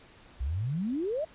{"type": "exponential sweep", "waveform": "sine", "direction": "up", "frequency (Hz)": [58.27, 663], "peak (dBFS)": -28, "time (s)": [0.4, 1.25], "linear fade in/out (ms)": 10, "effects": ["pink hiss -55 dBFS RMS until 1.34 s", "resampled to 8000 Hz"]}